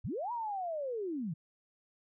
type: linear two-way sweep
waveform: sine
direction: up then down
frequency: 62.3 to 978 to 143.4 Hz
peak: -34 dBFS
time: 0.04-1.34 s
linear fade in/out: 10 ms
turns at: 0.32 s
effects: none

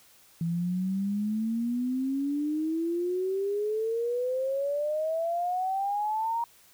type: exponential sweep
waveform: sine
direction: up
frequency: 164.81 to 943 Hz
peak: -26 dBFS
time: 0.41-6.44 s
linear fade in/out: 2 ms
effects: white hiss -58 dBFS RMS until 6.73 s

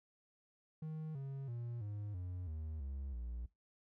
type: tone with pitch steps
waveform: triangle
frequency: 156.8 / 136.5 / 118.83 / 103.45 / 90.06 / 78.4 / 68.25 / 59.42 Hz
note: D#3 / C#3 / A#2 / G#2 / F#2 / D#2 / C#2 / A#1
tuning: +14 / -26 / +34 / -6 / -46 / +14 / -26 / +34 cents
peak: -39 dBFS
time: 0.82-3.46 s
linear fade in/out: 5 ms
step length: 330 ms
effects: noise-tail reverb RT60 0.2 s tail -21 dB re dry

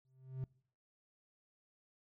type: tone with exponential growth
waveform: triangle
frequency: 130.81 Hz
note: C3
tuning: in tune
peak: -33 dBFS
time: 0.05-0.44 s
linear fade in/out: 0 ms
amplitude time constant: 83 ms
effects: noise-tail reverb RT60 0.6 s tail -25 dB re dry

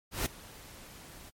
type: noise with ADSR envelope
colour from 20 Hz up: pink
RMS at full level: -30 dBFS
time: 0.11-1.31 s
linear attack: 150 ms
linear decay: 4 ms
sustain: -20 dB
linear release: 29 ms
effects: MP3 64 kbps

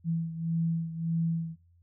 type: beating tone pair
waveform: sine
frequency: 164.81 / 166.51 Hz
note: E3 / E3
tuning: 0 / +18 cents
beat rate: 1.7 Hz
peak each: -29 / -34 dBFS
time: 0.04-1.56 s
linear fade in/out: 50 ms
effects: noise-tail reverb RT60 0.4 s tail -19 dB re dry + added 86 Hz sine -59 dBFS peak until 1.82 s

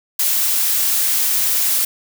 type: noise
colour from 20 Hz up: blue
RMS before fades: -17 dBFS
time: 0.19-1.85 s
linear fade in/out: 5 ms
effects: none

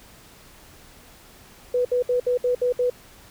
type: tone bursts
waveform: sine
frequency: 493.9 Hz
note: B4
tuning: in tune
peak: -18 dBFS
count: 7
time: 1.74-2.9 s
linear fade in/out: 5 ms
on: 110 ms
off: 65 ms
effects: pink hiss -49 dBFS RMS until 3.3 s

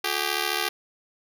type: ring-modulated tone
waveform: 5% pulse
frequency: 395.6 Hz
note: G4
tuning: 16 cents sharp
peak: -10 dBFS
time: 0.04-0.69 s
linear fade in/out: 5 ms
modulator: 37.1 Hz
effects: none

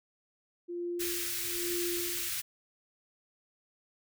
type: tone with tremolo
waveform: sine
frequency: 348.4 Hz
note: F4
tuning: 4 cents flat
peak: -32 dBFS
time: 0.68-2.3 s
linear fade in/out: 20 ms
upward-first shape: sine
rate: 1.1 Hz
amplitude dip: 90%
type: band-stop noise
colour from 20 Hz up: white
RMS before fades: -35 dBFS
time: 0.99-2.42 s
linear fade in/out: 20 ms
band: 120 to 1500 Hz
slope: 24 dB/octave
effects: none

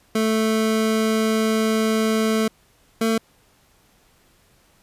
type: tone pair in turn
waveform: 25% pulse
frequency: 220 / 224.4 Hz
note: A3 / A3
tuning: 0 / +34 cents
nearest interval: unison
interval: 34 cents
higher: second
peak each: -14 dBFS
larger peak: neither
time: 0.15-2.48 / 3.01-3.18 s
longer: first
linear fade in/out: 5 ms
effects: pink hiss -58 dBFS RMS until 4.82 s + resampled to 32000 Hz

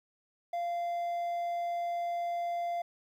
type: tone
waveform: triangle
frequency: 692 Hz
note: F5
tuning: 16 cents flat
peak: -29 dBFS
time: 0.53-2.82 s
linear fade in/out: 5 ms
effects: 11-bit

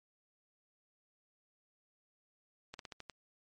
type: slowing click train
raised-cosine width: 0.2 ms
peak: -28 dBFS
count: 6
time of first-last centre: 2.74-3.098 s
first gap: 52 ms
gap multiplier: 1.16
effects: MP3 48 kbps

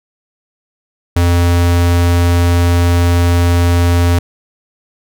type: tone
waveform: square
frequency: 86.8 Hz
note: F2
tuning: 10 cents flat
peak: -9 dBFS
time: 1.16-4.19 s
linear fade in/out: 5 ms
effects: none

